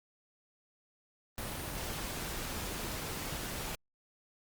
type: noise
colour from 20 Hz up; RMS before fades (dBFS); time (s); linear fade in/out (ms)
pink; -39; 1.38-3.75; 0
effects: Opus 32 kbps